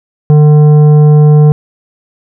triangle tone with tanh clipping, 150 Hz, D3, 37 cents sharp, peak -3 dBFS, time 0.3-1.52 s, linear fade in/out 0 ms, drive 14 dB, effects none

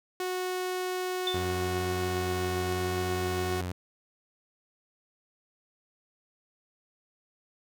sawtooth tone, 367 Hz, F#4, 14 cents flat, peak -26 dBFS, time 0.2-3.61 s, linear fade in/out 2 ms
sine tone with exponential decay, 3548 Hz, A7, 14 cents sharp, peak -25 dBFS, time 1.27-1.5 s, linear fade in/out 2 ms, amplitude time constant 50 ms
sawtooth tone with vibrato, 89.9 Hz, F#2, 49 cents flat, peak -28 dBFS, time 1.34-3.72 s, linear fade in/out 5 ms, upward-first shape sine, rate 17 Hz, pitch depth 25 cents each way
effects none

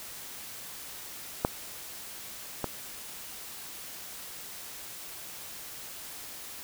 clicks, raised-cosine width 1 ms, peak -9 / -15 dBFS, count 2, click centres 1.449 / 2.643 s, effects white hiss -43 dBFS RMS until 6.63 s

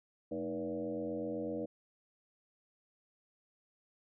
sine tone with frequency modulation, 396.8 Hz, G4, 21 cents sharp, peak -35 dBFS, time 0.31-1.66 s, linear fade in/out 10 ms, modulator 87.9 Hz, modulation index 2.2, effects none

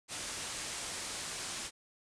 white low-pass noise, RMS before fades -41 dBFS, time 0.08-1.71 s, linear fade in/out 50 ms, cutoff 9500 Hz, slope 48 dB/octave, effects none

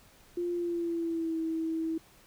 sine tone with pitch glide, 349.2 to 323.9 Hz, F4 to E4, 0 to -30 cents, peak -29 dBFS, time 0.37-1.98 s, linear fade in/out 5 ms, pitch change -130 cents, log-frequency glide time 0.53-1.37 s, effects pink hiss -59 dBFS RMS until 2.26 s

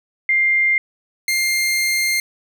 sine / sawtooth tone pair in turn, 2100 / 2110 Hz, C7 / C7, +6 / +14 cents, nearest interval unison, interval 8 cents, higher second, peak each -13 dBFS, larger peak neither, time 0.29-0.78 / 1.28-2.2 s, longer second, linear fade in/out 2 ms, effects none

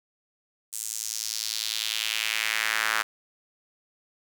square tone with high-pass filter sweep, 55 Hz, A1, in tune, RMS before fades -29 dBFS, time 0.72-3.03 s, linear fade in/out 20 ms, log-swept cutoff 8200 to 1400 Hz, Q 2.1, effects none

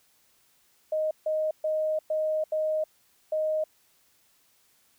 sine tone bursts at uneven times, 622.3 Hz, D#5, in tune, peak -24 dBFS, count 6, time 0.92-1.11 / 1.26-1.51 / 1.64-1.99 / 2.1-2.44 / 2.52-2.84 / 3.32-3.64 s, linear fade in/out 5 ms, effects white hiss -65 dBFS RMS until 4.98 s

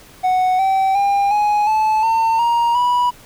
triangle tone with pitch steps, 740 / 770.1 / 801.4 / 834 / 867.9 / 903.2 / 939.9 / 978.1 Hz, F#5 / G5 / G5 / G#5 / A5 / A5 / A#5 / B5, 0 / -31 / +38 / +7 / -24 / +45 / +14 / -17 cents, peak -11 dBFS, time 0.23-3.11 s, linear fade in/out 20 ms, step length 360 ms, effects pink hiss -44 dBFS RMS until 3.25 s

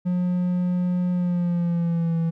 triangle tone with pitch glide, 179.2 to 165.28 Hz, F3 to E3, +45 to +5 cents, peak -18 dBFS, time 0.05-2.31 s, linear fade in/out 20 ms, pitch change -140 cents, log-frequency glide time 1.12-2.18 s, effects none

